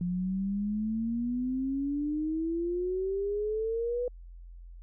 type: exponential sweep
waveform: sine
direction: up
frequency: 174.5 to 496.6 Hz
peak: -28 dBFS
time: 0.01-4.08 s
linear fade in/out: 2 ms
effects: added 43 Hz sine -44 dBFS peak until 4.82 s